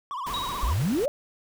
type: tone with vibrato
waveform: triangle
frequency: 1061 Hz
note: C6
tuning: 24 cents sharp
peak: -28 dBFS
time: 0.11-0.73 s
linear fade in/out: 0 ms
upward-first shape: triangle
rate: 16 Hz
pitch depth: 200 cents each way
type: noise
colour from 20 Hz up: pink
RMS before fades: -37 dBFS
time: 0.26-1.06 s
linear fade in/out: 10 ms
type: tone with exponential decay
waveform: sine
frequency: 3815 Hz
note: A#7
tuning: 39 cents sharp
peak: -28 dBFS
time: 0.34-0.94 s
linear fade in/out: 0 ms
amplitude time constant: 130 ms
type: exponential sweep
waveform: sine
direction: up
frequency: 46.58 to 619 Hz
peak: -22 dBFS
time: 0.63-1.08 s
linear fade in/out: 0 ms
effects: none